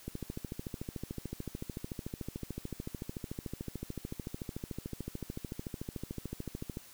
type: click train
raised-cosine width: 3 ms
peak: -25 dBFS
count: 92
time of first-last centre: 0.08-6.771 s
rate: 13.6 Hz
effects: white hiss -55 dBFS RMS until 6.93 s